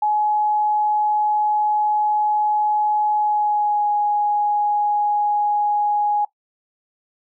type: tone with pitch glide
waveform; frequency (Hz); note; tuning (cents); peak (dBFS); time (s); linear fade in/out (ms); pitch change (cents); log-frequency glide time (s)
sine; 844 to 831.4; G#5 to G#5; +28 to +2; -16; 0.02-6.25; 5; -26; 3.15-3.88
effects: noise-tail reverb RT60 0.1 s tail -18 dB re dry